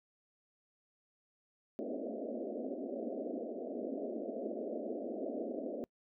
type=band-pass noise; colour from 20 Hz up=pink; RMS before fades=-40 dBFS; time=1.79-5.84 s; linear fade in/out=0 ms; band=220 to 670 Hz; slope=96 dB/octave; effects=noise-tail reverb RT60 0.1 s tail -26 dB re dry